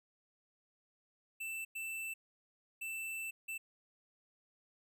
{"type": "tone bursts at uneven times", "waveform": "square", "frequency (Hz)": 2661, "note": "E7", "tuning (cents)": 16, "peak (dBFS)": -40, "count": 4, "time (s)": [[1.4, 1.65], [1.75, 2.14], [2.81, 3.31], [3.48, 3.58]], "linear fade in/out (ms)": 10, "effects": []}